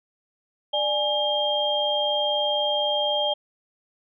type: tone cluster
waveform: sine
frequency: 593 / 834 / 3202 Hz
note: D5 / G#5 / G7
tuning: +17 / +7 / +36 cents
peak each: -25 / -28 / -24 dBFS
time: 0.73-3.34 s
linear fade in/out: 10 ms
effects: none